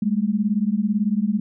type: beating tone pair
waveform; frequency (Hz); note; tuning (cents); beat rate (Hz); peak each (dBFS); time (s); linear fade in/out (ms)
sine; 199.7 / 217.7; G3 / A3; +32 / -18; 18; -21; 0.02-1.4; 5
effects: none